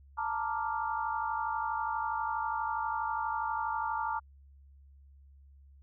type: chord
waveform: sine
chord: Bb major seventh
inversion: third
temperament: equal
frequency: 880 / 932.3 / 1174.7 / 1396.9 Hz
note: A5 / Bb5 / D6 / F6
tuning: 0 / 0 / 0 / 0 cents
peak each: -34 / -36 / -37 / -39 dBFS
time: 0.17-4.2 s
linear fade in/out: 20 ms
effects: added 69 Hz sine -54 dBFS peak until 5.82 s